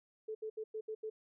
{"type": "tone bursts at uneven times", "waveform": "sine", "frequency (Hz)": 435.7, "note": "A4", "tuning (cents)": -17, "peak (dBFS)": -38, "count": 6, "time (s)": [[0.28, 0.35], [0.42, 0.5], [0.57, 0.64], [0.74, 0.81], [0.88, 0.95], [1.03, 1.1]], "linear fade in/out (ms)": 10, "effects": []}